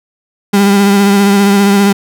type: tone with vibrato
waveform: 35% pulse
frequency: 200 Hz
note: G3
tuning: 35 cents sharp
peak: -4 dBFS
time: 0.53-1.93 s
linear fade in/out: 10 ms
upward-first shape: triangle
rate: 15 Hz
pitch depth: 34 cents each way
effects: none